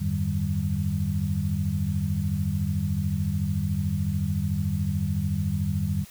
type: tone cluster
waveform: sine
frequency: 86.5 / 100.2 / 151.1 / 193.8 Hz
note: F2 / G2 / D3 / G3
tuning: -16 / +38 / +50 / -20 cents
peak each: -29 dBFS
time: 0-6.05 s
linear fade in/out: 20 ms
effects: white hiss -49 dBFS RMS until 6.1 s